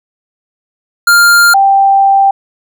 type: tone pair in turn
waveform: square / sine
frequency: 1400 / 785.7 Hz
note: F6 / G5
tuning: +4 / +4 cents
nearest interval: minor seventh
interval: 1000 cents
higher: first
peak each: -4 dBFS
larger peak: neither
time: 1.07-1.54 / 1.54-2.31 s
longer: second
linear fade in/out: 5 ms
effects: none